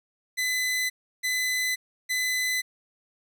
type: tone bursts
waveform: sawtooth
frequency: 2012 Hz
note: B6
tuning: 32 cents sharp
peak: -21 dBFS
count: 3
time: 0.37-2.62 s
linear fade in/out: 20 ms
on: 530 ms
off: 330 ms
effects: none